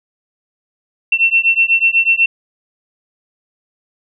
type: beating tone pair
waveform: sine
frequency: 2700 / 2708.1 Hz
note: E7 / E7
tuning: +41 / +46 cents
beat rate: 8.1 Hz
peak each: -13 dBFS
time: 1.12-2.26 s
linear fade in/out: 5 ms
effects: none